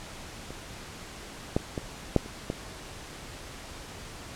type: clicks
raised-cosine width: 2 ms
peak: -25 / -10 / -17 / -6 / -28 / -15 dBFS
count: 6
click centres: 0.506 / 1.565 / 1.778 / 2.163 / 2.261 / 2.501 s
effects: pink hiss -43 dBFS RMS until 4.35 s + low-pass 9000 Hz 12 dB/octave